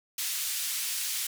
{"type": "band-pass noise", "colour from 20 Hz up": "white", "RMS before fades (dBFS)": -32, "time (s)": [0.18, 1.27], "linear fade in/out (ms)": 5, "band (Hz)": [2300, 14000], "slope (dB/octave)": 12, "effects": []}